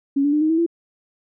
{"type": "tone with pitch steps", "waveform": "sine", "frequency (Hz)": [277.8, 288.8, 300.2, 312, 324.3, 337.1], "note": ["C#4", "D4", "D4", "D#4", "E4", "E4"], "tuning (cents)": [4, -29, 38, 5, -28, 39], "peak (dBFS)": -15, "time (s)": [0.16, 0.664], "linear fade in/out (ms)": 10, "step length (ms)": 84, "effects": []}